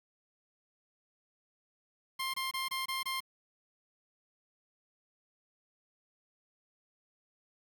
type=tone bursts; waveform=15% pulse; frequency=1057 Hz; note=C6; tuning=17 cents sharp; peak=-27 dBFS; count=6; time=2.19-3.205 s; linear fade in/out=10 ms; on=150 ms; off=23 ms; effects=9-bit